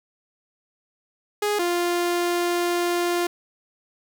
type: tone pair in turn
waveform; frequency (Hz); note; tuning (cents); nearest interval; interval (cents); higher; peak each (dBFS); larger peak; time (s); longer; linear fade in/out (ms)
sawtooth; 415.3 / 349.2; G#4 / F4; 0 / 0; minor third; 300; first; -17; neither; 1.42-1.59 / 1.59-3.27; second; 5
effects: none